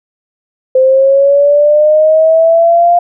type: linear sweep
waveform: sine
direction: up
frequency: 516 to 701 Hz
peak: -4 dBFS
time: 0.75-2.99 s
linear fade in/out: 5 ms
effects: none